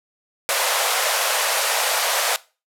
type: band-pass noise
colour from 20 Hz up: pink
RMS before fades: -21 dBFS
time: 0.49-2.36 s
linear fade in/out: 0 ms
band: 510 to 14000 Hz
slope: 48 dB/octave
effects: noise-tail reverb RT60 0.3 s tail -19 dB re dry